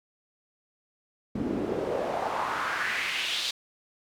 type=noise with band-pass filter sweep; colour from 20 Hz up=pink; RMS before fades=-30 dBFS; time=1.35-3.51 s; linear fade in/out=5 ms; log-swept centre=240 to 4100 Hz; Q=2.8; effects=none